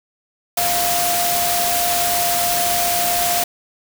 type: tone in noise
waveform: sine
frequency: 700 Hz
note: F5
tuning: 4 cents sharp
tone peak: -20 dBFS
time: 0.57-3.44 s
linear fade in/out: 5 ms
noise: white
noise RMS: -20 dBFS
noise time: 0.57-3.44 s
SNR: -3 dB
effects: none